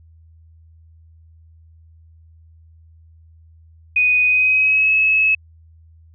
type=tone with pitch glide; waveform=sine; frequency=2489 to 2581 Hz; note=D#7 to E7; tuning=0 to -37 cents; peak=-12 dBFS; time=3.96-5.35 s; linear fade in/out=5 ms; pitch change=+63 cents; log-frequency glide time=4.25-4.92 s; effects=added 81 Hz sine -45 dBFS peak until 6.14 s